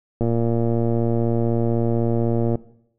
click train, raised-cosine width 2 ms, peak -9 dBFS, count 273, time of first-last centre 0.21-2.555 s, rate 116 Hz, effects noise-tail reverb RT60 0.7 s tail -18 dB re dry

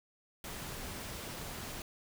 pink noise, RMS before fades -43 dBFS, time 0.44-1.82 s, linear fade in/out 2 ms, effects none

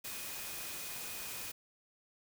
sine tone in noise, 2489 Hz, D#7, in tune, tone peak -52 dBFS, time 0.04-1.52 s, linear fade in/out 10 ms, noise white, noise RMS -43 dBFS, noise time 0.04-1.52 s, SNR -12 dB, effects none

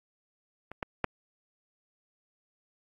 clicks, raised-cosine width 0.5 ms, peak -26 / -17 / -11 dBFS, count 3, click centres 0.716 / 0.828 / 1.043 s, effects AAC 64 kbps

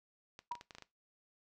clicks, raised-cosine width 0.2 ms, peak -32 dBFS, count 8, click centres 0.391 / 0.519 / 0.553 / 0.611 / 0.708 / 0.75 / 0.784 / 0.823 s
sine tone with exponential decay, 960 Hz, B5, 49 cents flat, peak -33 dBFS, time 0.51-0.62 s, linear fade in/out 5 ms, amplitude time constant 23 ms
effects noise-tail reverb RT60 0.2 s tail -18 dB re dry

